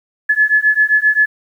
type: beating tone pair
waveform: sine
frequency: 1711 / 1718.6 Hz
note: A6 / A6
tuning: -49 / -41 cents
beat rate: 7.6 Hz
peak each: -13 dBFS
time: 0.29-1.26 s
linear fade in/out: 10 ms
effects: 8-bit